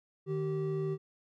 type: tone pair together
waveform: triangle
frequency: 153.26 / 386.2 Hz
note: D#3 / G4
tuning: -26 / -26 cents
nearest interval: octave + major third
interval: 1600 cents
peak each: -32 / -31 dBFS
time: 0.26-0.98 s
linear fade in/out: 50 ms
effects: none